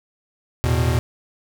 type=chord; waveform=square; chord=E suspended fourth; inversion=none; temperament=equal with one note detuned; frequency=82.41 / 111.28 / 123.47 Hz; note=E2 / A2 / B2; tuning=0 / +20 / 0 cents; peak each=-21 / -25 / -21 dBFS; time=0.64-0.99 s; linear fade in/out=0 ms; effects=none